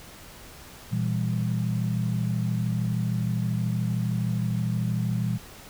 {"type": "chord", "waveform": "sine", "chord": "E diminished", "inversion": "second", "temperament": "just", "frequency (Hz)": [118.67, 164.81, 197.78], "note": ["Bb2", "E3", "G3"], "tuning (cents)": [31, 0, 16], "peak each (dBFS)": [-26, -29, -30], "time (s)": [0.91, 5.38], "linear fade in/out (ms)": 20, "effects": ["pink hiss -46 dBFS RMS until 5.69 s"]}